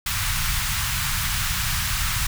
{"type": "band-stop noise", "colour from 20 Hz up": "pink", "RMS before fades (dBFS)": -24, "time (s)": [0.06, 2.27], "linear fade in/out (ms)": 5, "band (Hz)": [140, 1100], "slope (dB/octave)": 24, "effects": []}